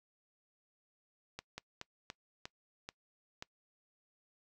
slowing click train, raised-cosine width 0.2 ms, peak -25 dBFS, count 7, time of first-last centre 1.39-3.425 s, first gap 190 ms, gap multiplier 1.23, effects noise-tail reverb RT60 0.1 s tail -23 dB re dry

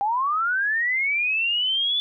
sine linear sweep, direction up, 784 to 3484 Hz, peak -20 dBFS, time 0.01-2 s, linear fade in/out 0 ms, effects none

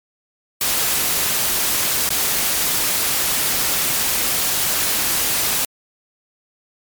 white noise with dropouts, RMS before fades -19 dBFS, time 0.61-5.65 s, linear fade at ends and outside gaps 2 ms, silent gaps 2.091-2.103 s, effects MP3 96 kbps

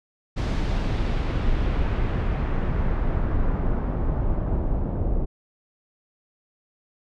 brown noise with low-pass filter sweep, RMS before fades -23 dBFS, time 0.36-5.26 s, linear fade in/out 20 ms, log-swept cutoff 5300 to 600 Hz, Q 1, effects none

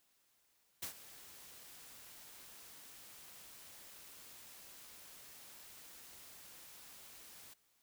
white noise with ADSR envelope, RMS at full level -41 dBFS, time 0.82-7.54 s, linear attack 8 ms, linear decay 98 ms, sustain -15 dB, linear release 10 ms, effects white hiss -75 dBFS RMS until 7.82 s

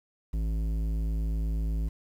square tone with low-pass filter, 54.1 Hz, A1, 29 cents flat, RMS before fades -29 dBFS, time 0.33-1.89 s, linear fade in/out 10 ms, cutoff 250 Hz, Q 0.62, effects 9-bit

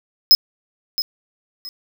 square tone with echo, 5120 Hz, D#8, 49 cents sharp, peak -7 dBFS, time 0.31-0.35 s, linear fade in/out 0 ms, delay 670 ms, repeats 2, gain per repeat -12 dB, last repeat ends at 1.69 s, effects 8-bit

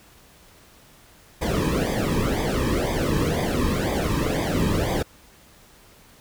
brown noise with flanger, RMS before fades -23 dBFS, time 1.41-5.03 s, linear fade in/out 10 ms, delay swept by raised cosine 0.71 to 1.44 ms, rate 2 Hz, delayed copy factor -0.9, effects pink hiss -52 dBFS RMS until 6.2 s

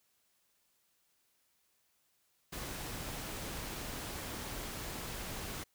pink noise, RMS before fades -42 dBFS, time 2.52-5.64 s, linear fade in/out 10 ms, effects white hiss -75 dBFS RMS until 5.74 s

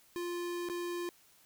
square tone with dropouts, 349.2 Hz, F4, in tune, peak -36 dBFS, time 0.16-1.09 s, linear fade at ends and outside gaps 0 ms, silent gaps 0.688-0.698 s, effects white hiss -64 dBFS RMS until 1.45 s

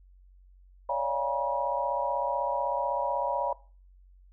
sine tone cluster, 559 / 595 / 693 / 820 / 962 Hz, C#5 / D5 / F5 / G#5 / B5, +14 / +22 / -14 / -22 / -46 cents, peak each -32 / -36 / -36 / -35 / -29 dBFS, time 0.89-3.53 s, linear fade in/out 5 ms, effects noise-tail reverb RT60 0.4 s tail -20 dB re dry + added 46 Hz sine -53 dBFS peak until 4.32 s

